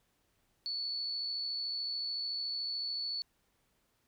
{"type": "tone with amplitude modulation", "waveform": "sine", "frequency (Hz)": 4441, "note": "C#8", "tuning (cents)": 2, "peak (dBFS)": -33, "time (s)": [0.66, 3.22], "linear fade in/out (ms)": 0, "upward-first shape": "sine", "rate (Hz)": 73.7, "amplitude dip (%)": 25, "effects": ["pink hiss -75 dBFS RMS until 4.07 s"]}